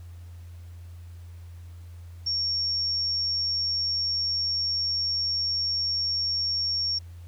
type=tone; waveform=sine; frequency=5510 Hz; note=F8; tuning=24 cents flat; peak=-24 dBFS; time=2.26-6.99 s; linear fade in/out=10 ms; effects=added 86 Hz sine -40 dBFS peak until 7.27 s + pink hiss -60 dBFS RMS until 7.27 s